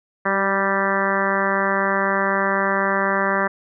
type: harmonic tone with a mistuned harmonic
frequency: 196 Hz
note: G3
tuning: in tune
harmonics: 1 / 2 / 3 / 4 / 5 / 6 / 7 / 8 / 9 / 10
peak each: -27 / -27 / -25 / -30 / -26 / -25 / -29 / -26 / -26 / -30 dBFS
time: 0.25-3.48 s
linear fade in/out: 10 ms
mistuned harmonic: 2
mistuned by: -21 cents
effects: none